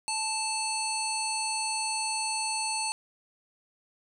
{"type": "harmonic tone", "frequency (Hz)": 880, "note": "A5", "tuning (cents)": 0, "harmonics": [1, 3, 5, 7, 9, 10], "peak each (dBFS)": [-33, -36, -34, -42, -40, -34], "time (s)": [0.08, 2.92], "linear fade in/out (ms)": 0, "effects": ["10-bit"]}